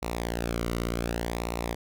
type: tone with flanger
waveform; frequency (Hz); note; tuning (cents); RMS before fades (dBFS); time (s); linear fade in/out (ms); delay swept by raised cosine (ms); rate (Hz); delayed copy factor
sawtooth; 58.27; A#1; 0; -31; 0.02-1.75; 10; 0.62 to 1.2; 0.67; -0.7
effects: none